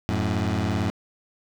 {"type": "beating tone pair", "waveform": "20% pulse", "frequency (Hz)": [90.8, 108.8], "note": ["F#2", "A2"], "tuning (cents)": [-32, -19], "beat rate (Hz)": 18, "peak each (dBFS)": -21, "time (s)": [0.09, 0.9], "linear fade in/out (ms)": 0, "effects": ["low-pass 6000 Hz 12 dB/octave", "7-bit"]}